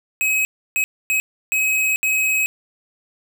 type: tone bursts at uneven times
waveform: square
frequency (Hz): 2547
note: D#7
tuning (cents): +40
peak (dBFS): -17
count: 5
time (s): 0.21-0.45 / 0.76-0.84 / 1.1-1.2 / 1.52-1.96 / 2.03-2.46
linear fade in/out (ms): 0
effects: 8-bit